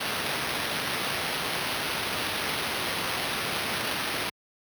white noise with sample-and-hold, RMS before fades -30 dBFS, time 0-4.3 s, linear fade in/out 10 ms, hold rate 7350 Hz, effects high-pass 80 Hz 12 dB/octave

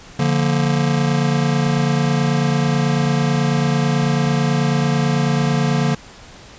square chord, Bb major, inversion first, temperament just, 145.68 / 174.81 / 233.1 Hz, D3 / F3 / Bb3, -14 / +2 / 0 cents, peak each -18 / -22 / -22 dBFS, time 0.19-5.95 s, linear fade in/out 5 ms, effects pink hiss -41 dBFS RMS until 6.58 s + resampled to 16000 Hz

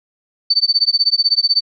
sine tone with tremolo, 4549 Hz, C#8, 44 cents sharp, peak -8 dBFS, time 0.5-1.61 s, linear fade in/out 5 ms, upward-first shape sine, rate 16 Hz, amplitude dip 100%, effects none

